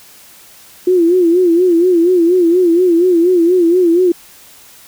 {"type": "tone with vibrato", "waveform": "sine", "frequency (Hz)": 350, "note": "F4", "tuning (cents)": 4, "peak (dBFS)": -7, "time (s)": [0.87, 4.12], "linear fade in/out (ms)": 5, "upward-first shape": "sine", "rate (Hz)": 4.2, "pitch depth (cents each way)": 99, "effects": ["white hiss -41 dBFS RMS until 4.87 s"]}